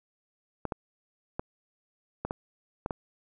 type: clicks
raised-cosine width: 1 ms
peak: -17 dBFS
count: 7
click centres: 0.653 / 0.722 / 1.395 / 2.25 / 2.309 / 2.861 / 2.908 s
effects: none